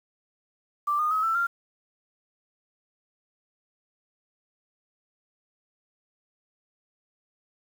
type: tone with pitch steps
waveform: sine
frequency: 1174.7 / 1224.6 / 1276.6 / 1330.8 / 1387.3 Hz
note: D6 / D#6 / D#6 / E6 / F6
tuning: 0 / -28 / +44 / +16 / -12 cents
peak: -22 dBFS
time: 0.87-1.47 s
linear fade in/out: 10 ms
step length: 120 ms
effects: 8-bit